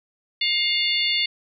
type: harmonic tone with a mistuned harmonic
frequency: 706 Hz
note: F5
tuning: 19 cents sharp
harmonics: 3 / 4 / 5 / 6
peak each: -25 / -25 / -25 / -25 dBFS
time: 0.41-1.26 s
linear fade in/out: 5 ms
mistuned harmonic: 6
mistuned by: +71 cents
effects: none